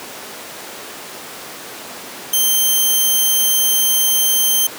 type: tone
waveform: 5% pulse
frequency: 3136 Hz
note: G7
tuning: in tune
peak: -4 dBFS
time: 2.33-4.67 s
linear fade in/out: 5 ms
effects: pink hiss -31 dBFS RMS until 4.78 s + high-pass 300 Hz 12 dB/octave